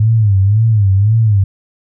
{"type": "tone with vibrato", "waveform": "sine", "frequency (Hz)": 104.4, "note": "G#2", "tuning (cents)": 10, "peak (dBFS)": -7, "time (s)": [0, 1.44], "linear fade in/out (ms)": 5, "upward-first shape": "sine", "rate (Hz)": 1.9, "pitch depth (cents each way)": 150, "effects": []}